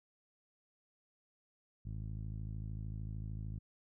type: tone with low-pass filter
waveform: 10% pulse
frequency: 53.3 Hz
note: G#1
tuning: 46 cents sharp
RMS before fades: -42 dBFS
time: 1.85-3.59 s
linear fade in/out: 10 ms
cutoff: 120 Hz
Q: 1.2
effects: none